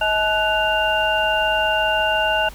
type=tone cluster; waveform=sine; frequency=634 / 860 / 1487 / 2793 Hz; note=D#5 / A5 / F#6 / F7; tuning=+32 / -40 / +8 / -1 cents; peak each=-22 dBFS; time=0.01-2.49 s; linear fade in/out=5 ms; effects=added 50 Hz sine -37 dBFS peak until 2.54 s + pink hiss -43 dBFS RMS until 2.54 s